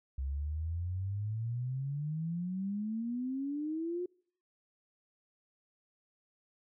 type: exponential sweep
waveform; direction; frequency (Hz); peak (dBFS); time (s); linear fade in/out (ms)
sine; up; 65.6 to 363.1; -33; 0.18-4.06; 5
effects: noise-tail reverb RT60 0.6 s tail -26 dB re dry